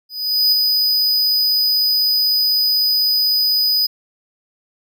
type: tone with ADSR envelope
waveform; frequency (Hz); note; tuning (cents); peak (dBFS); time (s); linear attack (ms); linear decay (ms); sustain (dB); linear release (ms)
square; 4978; D#8; 0; -11; 0.09-3.87; 430; 17; -3; 12
effects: none